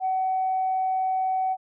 sine tone, 754 Hz, F#5, 32 cents sharp, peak -21 dBFS, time 0-1.57 s, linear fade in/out 50 ms, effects tanh soft clip ceiling -17 dBFS

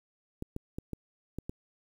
clicks, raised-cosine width 3 ms, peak -23 dBFS, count 6, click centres 0.424 / 0.564 / 0.785 / 0.933 / 1.386 / 1.495 s, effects 9-bit

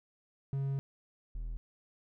triangle tone pair in turn, 137.1 / 40.76 Hz, C#3 / E1, -19 / -19 cents, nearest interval octave + major sixth, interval 2100 cents, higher first, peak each -29 / -34 dBFS, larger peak first, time 0.53-0.79 / 1.35-1.57 s, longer first, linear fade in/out 0 ms, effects none

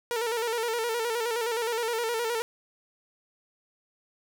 sawtooth tone with vibrato, 462.2 Hz, A#4, 15 cents flat, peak -23 dBFS, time 0.11-2.42 s, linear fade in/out 0 ms, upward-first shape square, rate 9.6 Hz, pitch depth 60 cents each way, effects none

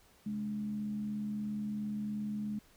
sine tone with frequency modulation, 210 Hz, G#3, 19 cents sharp, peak -34 dBFS, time 0.26-2.59 s, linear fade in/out 5 ms, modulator 77.1 Hz, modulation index 0.31, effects pink hiss -64 dBFS RMS until 2.76 s

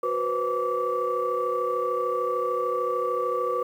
sine tone cluster, 368.4 / 490.6 / 524 / 1158 Hz, F#4 / B4 / C5 / D6, -7 / -12 / +2 / -25 cents, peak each -32 / -26 / -32 / -27 dBFS, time 0.03-3.63 s, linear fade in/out 5 ms, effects tanh soft clip ceiling -15 dBFS + 9-bit

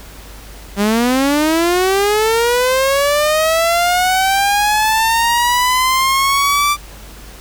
sawtooth linear sweep, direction up, 196 to 1179 Hz, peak -8 dBFS, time 0.76-6.77 s, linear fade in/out 50 ms, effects added 50 Hz sine -35 dBFS peak until 7.4 s + pink hiss -38 dBFS RMS until 7.4 s

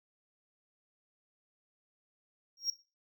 triangle tone with exponential growth, 5588 Hz, F8, in tune, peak -24 dBFS, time 2.57-2.7 s, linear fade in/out 2 ms, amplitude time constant 27 ms, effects noise-tail reverb RT60 0.3 s tail -17 dB re dry + tanh soft clip ceiling -20 dBFS

